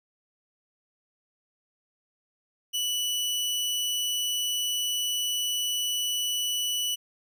sawtooth tone, 2960 Hz, F#7, in tune, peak -23 dBFS, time 2.73-6.96 s, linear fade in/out 20 ms, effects none

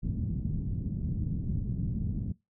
white low-pass noise, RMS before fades -32 dBFS, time 0.02-2.33 s, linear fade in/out 20 ms, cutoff 190 Hz, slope 24 dB/octave, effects noise-tail reverb RT60 0.2 s tail -22 dB re dry

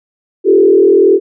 sine tone with frequency modulation, 390.2 Hz, G4, 8 cents flat, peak -4 dBFS, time 0.44-1.2 s, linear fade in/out 50 ms, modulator 41.2 Hz, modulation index 1.2, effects none

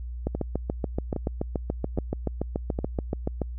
two click trains, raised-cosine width 2 ms, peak -15 / -13 dBFS, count 4 / 23, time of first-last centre 0.35-2.789 / 0.27-3.417 s, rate 1.23 / 6.99 Hz, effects added 60 Hz sine -32 dBFS peak until 3.58 s

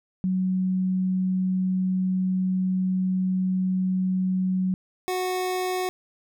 sine / 25% pulse tone pair in turn, 186 / 367.9 Hz, F#3 / F#4, +9 / -10 cents, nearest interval octave, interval 1181 cents, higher second, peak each -21 dBFS, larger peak neither, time 0.24-4.74 / 5.08-5.89 s, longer first, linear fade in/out 0 ms, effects none

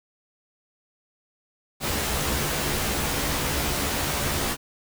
pink noise with comb filter, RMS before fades -26 dBFS, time 1.8-4.57 s, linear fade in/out 50 ms, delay 14 ms, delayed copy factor +0.7, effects none

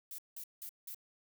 violet noise bursts, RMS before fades -45 dBFS, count 4, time 0.11-0.946 s, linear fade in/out 2 ms, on 74 ms, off 180 ms, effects none

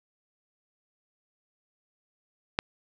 click, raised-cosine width 0.3 ms, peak -8 dBFS, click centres 2.589 s, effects none

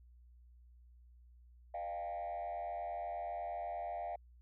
sine tone with frequency modulation, 698.5 Hz, F5, in tune, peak -36 dBFS, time 1.74-4.16 s, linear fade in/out 5 ms, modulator 88.3 Hz, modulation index 1, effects tanh soft clip ceiling -37 dBFS + added 60 Hz sine -58 dBFS peak until 4.41 s

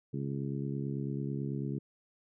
harmonic tone, 69.1 Hz, C#2, 5 cents flat, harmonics 2 / 3 / 4 / 5 / 6, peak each -35 / -39 / -41 / -43 / -45 dBFS, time 0.13-1.79 s, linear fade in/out 10 ms, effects none

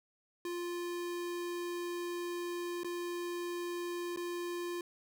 square tone with dropouts, 349.2 Hz, F4, in tune, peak -37 dBFS, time 0.45-4.81 s, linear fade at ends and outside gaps 2 ms, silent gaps 2.834-2.845 / 4.162-4.172 s, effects none

